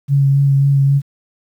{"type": "tone with vibrato", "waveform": "sine", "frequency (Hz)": 138.9, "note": "C#3", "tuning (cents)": 4, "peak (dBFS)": -9, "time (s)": [0.08, 1.02], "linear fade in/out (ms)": 50, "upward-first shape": "sine", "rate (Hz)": 3.7, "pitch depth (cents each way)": 17, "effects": ["8-bit"]}